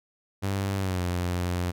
sawtooth tone with pitch glide, 98 to 88.83 Hz, G2 to F2, 0 to +30 cents, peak -22 dBFS, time 0.42-1.72 s, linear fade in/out 20 ms, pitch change -170 cents, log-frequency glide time 0.77-1.03 s, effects none

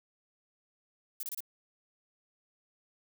violet noise bursts, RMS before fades -38 dBFS, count 4, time 1.2-1.405 s, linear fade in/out 2 ms, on 31 ms, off 27 ms, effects none

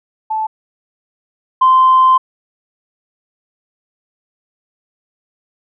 sine tone pair in turn, 873 / 1038.2 Hz, A5 / C6, -14 / -14 cents, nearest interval minor third, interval 300 cents, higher second, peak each -15 / -5 dBFS, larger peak second, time 0.3-0.47 / 1.61-2.18 s, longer second, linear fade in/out 10 ms, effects tanh soft clip ceiling -2 dBFS

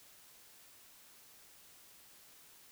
silence, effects white hiss -60 dBFS RMS until 2.71 s

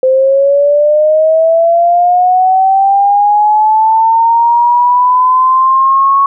sine linear sweep, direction up, 516 to 1108.7 Hz, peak -5 dBFS, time 0.03-6.26 s, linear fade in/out 2 ms, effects none

